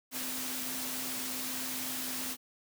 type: tone in noise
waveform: sine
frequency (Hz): 256.9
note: C4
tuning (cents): -32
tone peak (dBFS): -44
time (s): 0.11-2.37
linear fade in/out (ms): 50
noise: white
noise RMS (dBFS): -37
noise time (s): 0.11-2.37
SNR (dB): -10
effects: high-pass 100 Hz 12 dB/octave